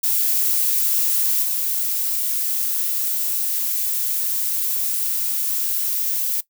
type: noise with level steps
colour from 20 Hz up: violet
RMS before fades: -19 / -22 dBFS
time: 0.03-6.41 s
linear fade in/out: 10 ms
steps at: 1.42 s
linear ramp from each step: 20 ms
effects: noise-tail reverb RT60 0.1 s tail -18 dB re dry